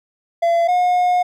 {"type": "tone pair in turn", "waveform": "triangle", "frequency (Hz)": [679, 719.4], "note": ["F5", "F#5"], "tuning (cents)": [-49, -49], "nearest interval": "minor second", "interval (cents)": 100, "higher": "second", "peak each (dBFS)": -11, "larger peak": "neither", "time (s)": [[0.42, 0.68], [0.68, 1.23]], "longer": "second", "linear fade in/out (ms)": 10, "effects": []}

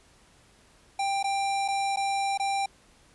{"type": "tone with dropouts", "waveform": "square", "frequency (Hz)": 790, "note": "G5", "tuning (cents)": 13, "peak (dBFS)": -26, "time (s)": [0.99, 2.66], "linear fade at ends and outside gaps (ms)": 5, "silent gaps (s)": [[1.229, 1.241], [1.68, 1.684], [1.961, 1.97], [2.376, 2.397]], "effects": ["pink hiss -59 dBFS RMS until 3.14 s", "resampled to 24000 Hz"]}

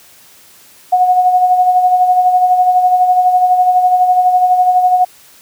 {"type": "tone with tremolo", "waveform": "sine", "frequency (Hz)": 730, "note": "F#5", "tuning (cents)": -24, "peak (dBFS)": -5, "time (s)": [0.92, 5.05], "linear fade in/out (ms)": 10, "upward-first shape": "sine", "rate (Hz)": 12, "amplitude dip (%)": 50, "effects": ["white hiss -43 dBFS RMS until 5.41 s", "high-pass 60 Hz 12 dB/octave"]}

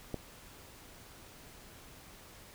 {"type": "click", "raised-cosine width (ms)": 2, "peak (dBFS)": -22, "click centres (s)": 0.143, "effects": ["pink hiss -54 dBFS RMS until 2.54 s"]}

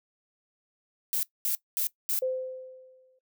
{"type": "noise bursts", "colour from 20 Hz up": "violet", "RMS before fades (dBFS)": -28, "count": 4, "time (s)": [1.13, 2.19], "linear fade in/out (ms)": 0, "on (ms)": 100, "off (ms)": 220}
{"type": "tone with exponential decay", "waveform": "sine", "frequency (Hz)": 516, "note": "C5", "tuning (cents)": -24, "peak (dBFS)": -24, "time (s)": [2.22, 3.19], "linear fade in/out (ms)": 5, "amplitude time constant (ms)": 210}
{"effects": ["noise-tail reverb RT60 0.1 s tail -19 dB re dry"]}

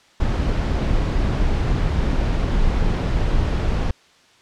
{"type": "noise", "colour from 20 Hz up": "brown", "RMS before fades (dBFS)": -19, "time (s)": [0.2, 3.91], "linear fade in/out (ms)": 5, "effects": ["white hiss -53 dBFS RMS until 4.41 s", "low-pass 5000 Hz 12 dB/octave"]}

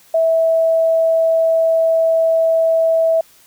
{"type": "tone", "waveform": "sine", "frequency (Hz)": 653, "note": "E5", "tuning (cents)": -17, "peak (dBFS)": -11, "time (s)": [0.14, 3.21], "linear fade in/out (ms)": 5, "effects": ["white hiss -49 dBFS RMS until 3.46 s"]}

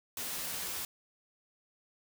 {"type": "noise with comb filter", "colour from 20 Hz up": "white", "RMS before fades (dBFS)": -38, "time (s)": [0.17, 0.85], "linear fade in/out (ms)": 2, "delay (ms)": 12, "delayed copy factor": 0.55, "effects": []}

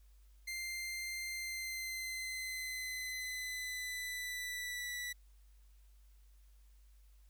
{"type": "tone with pitch glide", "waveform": "sawtooth", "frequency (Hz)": [2093, 1964.2], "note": ["C7", "B6"], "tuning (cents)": [0, -10], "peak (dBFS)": -36, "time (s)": [0.47, 5.13], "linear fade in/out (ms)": 10, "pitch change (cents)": -110, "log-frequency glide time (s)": [1.3, 4.88], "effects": ["added 50 Hz sine -59 dBFS peak until 7.29 s", "white hiss -75 dBFS RMS until 7.29 s"]}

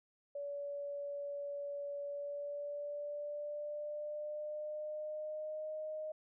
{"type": "tone with pitch glide", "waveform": "sine", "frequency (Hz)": [571, 619.1], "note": ["D5", "D#5"], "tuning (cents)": [-49, -9], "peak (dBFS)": -39, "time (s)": [0.35, 6.12], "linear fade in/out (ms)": 5, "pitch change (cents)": 140, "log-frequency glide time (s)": [2.03, 5.71], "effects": []}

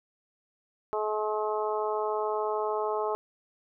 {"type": "harmonic tone", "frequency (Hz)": 213.5, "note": "G#3", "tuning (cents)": 48, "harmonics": [2, 3, 4, 5, 6], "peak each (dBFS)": [-30, -34, -33, -35, -39], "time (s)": [0.93, 3.15], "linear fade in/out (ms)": 0, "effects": []}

